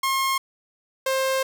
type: tone pair in turn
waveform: sawtooth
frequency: 1073 / 529.7 Hz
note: C6 / C5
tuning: +43 / +21 cents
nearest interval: octave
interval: 1222 cents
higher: first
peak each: -17 dBFS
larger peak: neither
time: 0.03-0.38 / 1.06-1.43 s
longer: second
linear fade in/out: 5 ms
effects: none